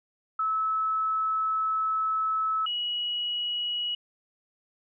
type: tone pair in turn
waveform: sine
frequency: 1300 / 2915 Hz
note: E6 / F#7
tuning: -24 / -26 cents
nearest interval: octave + major second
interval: 1398 cents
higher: second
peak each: -24 / -27 dBFS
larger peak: first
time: 0.39-2.66 / 2.66-3.95 s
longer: first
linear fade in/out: 5 ms
effects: none